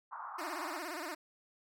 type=band-pass noise; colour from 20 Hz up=pink; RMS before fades=-44 dBFS; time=0.11-0.79 s; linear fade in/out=20 ms; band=850 to 1300 Hz; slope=48 dB/octave
type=tone with vibrato; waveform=10% pulse; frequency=329.6 Hz; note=E4; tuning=in tune; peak=-31 dBFS; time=0.38-1.15 s; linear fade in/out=10 ms; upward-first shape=sine; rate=17 Hz; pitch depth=180 cents each way
effects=none